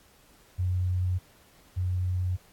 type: tone pair in turn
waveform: sine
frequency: 91 / 91 Hz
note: F#2 / F#2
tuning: -28 / -28 cents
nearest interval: unison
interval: 0 cents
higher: neither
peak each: -24 / -25 dBFS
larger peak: first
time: 0.58-1.19 / 1.76-2.37 s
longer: neither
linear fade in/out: 20 ms
effects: pink hiss -59 dBFS RMS until 2.52 s + AAC 64 kbps